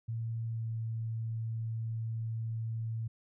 sine tone with pitch glide, 114.1 to 112.92 Hz, A#2 to A2, -37 to +45 cents, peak -33 dBFS, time 0.08-3.08 s, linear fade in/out 10 ms, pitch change -18 cents, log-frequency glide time 0.49-0.65 s, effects none

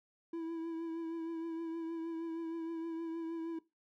triangle tone with vibrato, 329.6 Hz, E4, in tune, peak -35 dBFS, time 0.33-3.59 s, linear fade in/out 5 ms, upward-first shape triangle, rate 6.4 Hz, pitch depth 34 cents each way, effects noise-tail reverb RT60 0.2 s tail -17 dB re dry

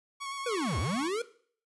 sawtooth tone with vibrato, 1105 Hz, C#6, 6 cents flat, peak -32 dBFS, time 0.2-1.09 s, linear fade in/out 20 ms, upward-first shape square, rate 8.5 Hz, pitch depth 21 cents each way
square linear two-way sweep, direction down then up, 508 to 67.7 to 486.5 Hz, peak -30 dBFS, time 0.46-1.22 s, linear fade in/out 5 ms, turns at 0.79 s
effects noise-tail reverb RT60 0.5 s tail -17 dB re dry + resampled to 24000 Hz

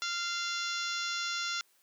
harmonic tone, 693 Hz, F5, 14 cents flat, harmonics 2 / 3 / 4 / 5 / 6 / 7 / 8 / 9 / 10, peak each -36 / -42 / -42 / -40 / -41 / -44 / -41 / -47 / -45 dBFS, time 0.02-1.61 s, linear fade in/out 0 ms, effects white hiss -68 dBFS RMS until 1.82 s + high-pass 300 Hz 12 dB/octave

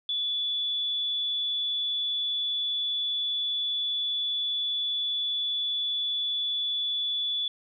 sine tone, 3445 Hz, A7, 37 cents flat, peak -26 dBFS, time 0.09-7.48 s, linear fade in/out 2 ms, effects none

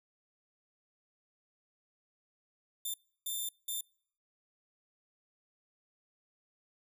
5% pulse tone bursts at uneven times, 3577 Hz, A7, 28 cents sharp, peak -27 dBFS, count 3, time 2.85-2.94 / 3.26-3.49 / 3.68-3.81 s, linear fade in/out 5 ms, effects noise-tail reverb RT60 0.6 s tail -26 dB re dry

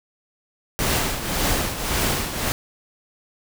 pink noise with tremolo, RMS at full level -20 dBFS, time 0.79-2.52 s, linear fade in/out 0 ms, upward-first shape triangle, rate 1.8 Hz, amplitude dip 70%, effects none

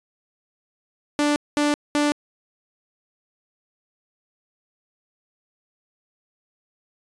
sawtooth tone bursts, 293.7 Hz, D4, in tune, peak -14 dBFS, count 3, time 1.19-2.12 s, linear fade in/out 0 ms, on 170 ms, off 210 ms, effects resampled to 22050 Hz

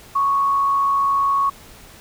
sine tone with frequency modulation, 1108.7 Hz, C#6, in tune, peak -15 dBFS, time 0.15-1.5 s, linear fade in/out 10 ms, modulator 79.8 Hz, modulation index 0.28, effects pink hiss -44 dBFS RMS until 2 s

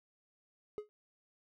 triangle tone with exponential decay, 420.1 Hz, G#4, 20 cents sharp, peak -32 dBFS, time 0.78-0.89 s, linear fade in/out 0 ms, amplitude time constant 23 ms, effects none

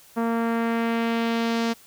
sawtooth tone with low-pass filter sweep, 230.3 Hz, A#3, 21 cents flat, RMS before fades -24 dBFS, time 0.16-1.74 s, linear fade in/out 20 ms, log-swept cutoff 1200 to 5400 Hz, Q 1.2, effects white hiss -52 dBFS RMS until 1.86 s

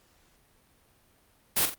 white noise with echo, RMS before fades -24 dBFS, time 1.56-1.66 s, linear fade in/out 10 ms, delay 43 ms, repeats 2, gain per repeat -8 dB, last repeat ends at 1.746 s, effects pink hiss -64 dBFS RMS until 1.78 s + Opus 48 kbps

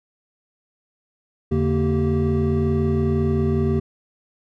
triangle tone cluster, 84 / 144.5 / 230 / 386.6 Hz, E2 / D3 / A#3 / G4, +33 / -28 / -23 / -24 cents, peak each -21 dBFS, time 1.51-3.8 s, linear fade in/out 10 ms, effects none

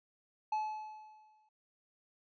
triangle tone with exponential decay, 860 Hz, A5, 40 cents flat, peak -28 dBFS, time 0.52-1.49 s, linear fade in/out 5 ms, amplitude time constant 210 ms, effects resampled to 16000 Hz

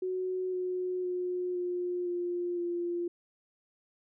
sine tone with pitch steps, 370 / 365.3 / 360.7 / 356.2 / 351.7 / 347.2 Hz, F#4 / F#4 / F#4 / F4 / F4 / F4, 0 / -22 / -44 / +34 / +12 / -10 cents, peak -30 dBFS, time 0.02-3.08 s, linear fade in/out 5 ms, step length 510 ms, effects none

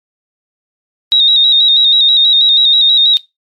sine tone with vibrato, 3768 Hz, A#7, 18 cents sharp, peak -5 dBFS, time 1.12-3.17 s, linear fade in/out 0 ms, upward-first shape square, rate 6.2 Hz, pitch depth 41 cents each way, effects noise-tail reverb RT60 0.2 s tail -19 dB re dry + MP3 64 kbps

